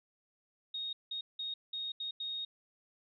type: tone bursts at uneven times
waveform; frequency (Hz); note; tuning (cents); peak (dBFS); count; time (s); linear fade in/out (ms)
sine; 3729; A#7; 0; -36; 6; 0.74-0.93 / 1.11-1.21 / 1.39-1.54 / 1.73-1.92 / 2-2.11 / 2.2-2.45; 5
effects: none